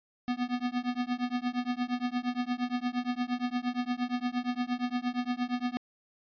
square tone with tremolo, 246.3 Hz, B3, 5 cents flat, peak -26 dBFS, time 0.28-5.77 s, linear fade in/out 0 ms, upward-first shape triangle, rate 8.6 Hz, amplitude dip 100%, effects resampled to 11025 Hz

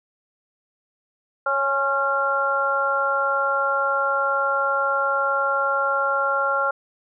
harmonic tone with a mistuned harmonic, 276.1 Hz, C#4, 7 cents flat, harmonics 2 / 3 / 4 / 5, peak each -25 / -28 / -28 / -21 dBFS, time 1.46-6.71 s, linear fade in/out 5 ms, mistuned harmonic 4, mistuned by -33 cents, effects none

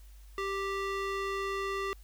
square tone with band-pass filter, 392 Hz, G4, in tune, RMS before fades -34 dBFS, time 0.38-1.93 s, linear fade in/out 0 ms, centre 1500 Hz, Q 0.7, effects added 50 Hz sine -49 dBFS peak until 2.03 s + white hiss -64 dBFS RMS until 2.03 s

